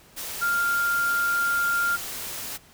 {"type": "tone in noise", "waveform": "sine", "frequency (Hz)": 1396.9, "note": "F6", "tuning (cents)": 0, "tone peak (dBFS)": -21, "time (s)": [0.41, 1.97], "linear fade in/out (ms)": 20, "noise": "white", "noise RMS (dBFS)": -34, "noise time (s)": [0.16, 2.58], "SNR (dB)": 10, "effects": ["pink hiss -53 dBFS RMS until 2.73 s"]}